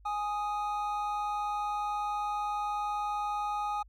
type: tone pair together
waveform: triangle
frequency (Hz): 830.6 / 1245.3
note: G#5 / D#6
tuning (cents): 0 / +1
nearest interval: perfect fifth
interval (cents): 701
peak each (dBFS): -30 / -33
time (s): 0.05-3.83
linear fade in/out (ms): 10
effects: added 50 Hz sine -54 dBFS peak until 3.88 s